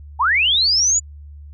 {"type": "linear sweep", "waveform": "sine", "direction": "up", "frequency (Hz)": [830.6, 7040], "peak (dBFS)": -13, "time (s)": [0.19, 1], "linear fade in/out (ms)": 20, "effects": ["added 73 Hz sine -35 dBFS peak until 1.53 s"]}